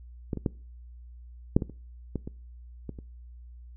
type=clicks; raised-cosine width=3 ms; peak=-16 / -21 / -12 / -6 / -17 / -29 / -17 / -23 / -22 / -29 dBFS; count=10; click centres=0.332 / 0.373 / 0.462 / 1.565 / 1.622 / 1.697 / 2.157 / 2.275 / 2.893 / 2.988 s; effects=noise-tail reverb RT60 0.4 s tail -23 dB re dry + added 60 Hz sine -44 dBFS peak until 3.76 s